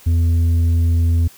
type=tone with tanh clipping; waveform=sine; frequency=83.7 Hz; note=E2; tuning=27 cents sharp; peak=-13 dBFS; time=0.06-1.28 s; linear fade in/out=10 ms; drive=5 dB; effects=white hiss -45 dBFS RMS until 1.37 s